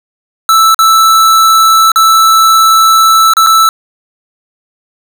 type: tone with dropouts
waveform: square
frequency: 1318.5 Hz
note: E6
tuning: in tune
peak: -4 dBFS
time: 0.49-3.69 s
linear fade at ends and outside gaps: 1 ms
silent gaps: 0.745-0.79 / 1.918-1.959 / 3.336-3.368 / 3.464-3.469 s
effects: none